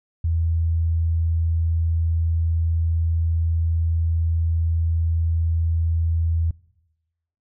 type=tone; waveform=sine; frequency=82.41 Hz; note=E2; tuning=in tune; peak=-18 dBFS; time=0.24-6.51 s; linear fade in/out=5 ms; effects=noise-tail reverb RT60 1.0 s tail -23 dB re dry